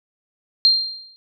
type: tone with exponential decay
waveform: sine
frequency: 4186 Hz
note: C8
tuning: in tune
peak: -8 dBFS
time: 0.65-1.16 s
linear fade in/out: 0 ms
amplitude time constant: 110 ms
effects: none